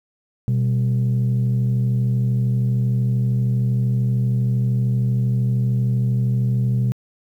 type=tone pair together; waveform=sine; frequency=124.1 / 197 Hz; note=B2 / G3; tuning=+9 / +9 cents; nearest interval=minor sixth; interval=800 cents; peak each=-15 / -23 dBFS; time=0.48-6.92 s; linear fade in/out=0 ms; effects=tanh soft clip ceiling -13 dBFS + 9-bit